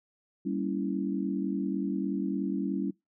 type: chord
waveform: sine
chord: G diminished seventh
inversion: none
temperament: equal with one note detuned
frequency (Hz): 196 / 233.1 / 279.4 / 329.6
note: G3 / Bb3 / Db4 / Fb4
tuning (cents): 0 / 0 / +14 / 0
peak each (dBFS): -32 / -38 / -32 / -35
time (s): 0.45-2.91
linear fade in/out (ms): 10
effects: noise-tail reverb RT60 0.2 s tail -24 dB re dry